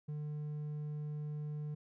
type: tone with hard clipping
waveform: sine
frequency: 150 Hz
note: D3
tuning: 37 cents sharp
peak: -39 dBFS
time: 0.08-1.75 s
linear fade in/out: 10 ms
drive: 3 dB
effects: none